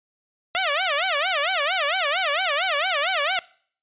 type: tone with vibrato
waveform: 10% pulse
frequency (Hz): 659.3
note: E5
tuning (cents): 0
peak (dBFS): -12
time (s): 0.55-3.39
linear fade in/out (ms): 0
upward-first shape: sine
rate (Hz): 4.4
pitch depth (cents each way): 270
effects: noise-tail reverb RT60 0.5 s tail -22 dB re dry + resampled to 8000 Hz